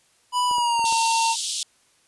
square tone with pitch glide, 987.8 to 911.1 Hz, B5 to A#5, 0 to -40 cents, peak -20 dBFS, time 0.32-1.36 s, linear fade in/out 50 ms, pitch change -140 cents, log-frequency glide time 0.47-0.88 s
clicks, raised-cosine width 1 ms, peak -24 dBFS, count 5, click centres 0.512 / 0.583 / 0.794 / 0.842 / 0.925 s
pink band-pass noise, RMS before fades -28 dBFS, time 0.85-1.63 s, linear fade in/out 2 ms, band 3200 to 10000 Hz, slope 48 dB/octave
effects white hiss -61 dBFS RMS until 2.07 s + resampled to 24000 Hz

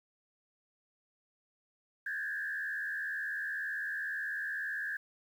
sine tone with frequency modulation, 1663 Hz, G#6, 2 cents sharp, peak -34 dBFS, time 2.06-4.97 s, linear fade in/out 5 ms, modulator 78 Hz, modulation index 1.3, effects 10-bit

